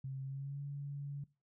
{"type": "tone with pitch glide", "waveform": "sine", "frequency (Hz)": [134.1, 141.99], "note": ["C3", "C#3"], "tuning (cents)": [43, 42], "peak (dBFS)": -39, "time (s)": [0.04, 1.24], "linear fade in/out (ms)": 5, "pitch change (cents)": 99, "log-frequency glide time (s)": [0.23, 0.61], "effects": ["noise-tail reverb RT60 0.3 s tail -21 dB re dry"]}